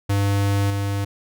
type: tone with level steps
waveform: square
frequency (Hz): 100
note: G2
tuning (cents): +35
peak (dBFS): -18 / -22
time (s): 0.09-1.05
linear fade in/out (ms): 10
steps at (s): 0.7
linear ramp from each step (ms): 2
effects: none